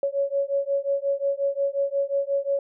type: beating tone pair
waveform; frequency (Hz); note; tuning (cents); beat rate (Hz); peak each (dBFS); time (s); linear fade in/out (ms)
sine; 554.4 / 560; C#5 / C#5; 0 / +18; 5.6; -25; 0.03-2.59; 2
effects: none